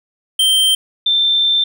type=tone pair in turn; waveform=square / sine; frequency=3136 / 3565 Hz; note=G7 / A7; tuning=0 / +22 cents; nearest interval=major second; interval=222 cents; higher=second; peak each=-11 dBFS; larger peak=neither; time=0.39-0.75 / 1.06-1.64 s; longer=second; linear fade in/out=5 ms; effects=none